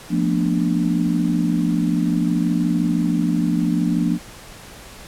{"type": "chord", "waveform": "sine", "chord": "B half-diminished seventh", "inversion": "second", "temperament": "equal with one note detuned", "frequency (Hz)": [174.61, 220, 240.6, 293.7], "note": ["F3", "A3", "B3", "D4"], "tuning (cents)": [0, 0, -45, 0], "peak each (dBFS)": [-20, -25, -22, -22], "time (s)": [0.09, 4.19], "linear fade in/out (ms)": 50, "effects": ["pink hiss -40 dBFS RMS until 5.07 s", "low-pass 12000 Hz 12 dB/octave"]}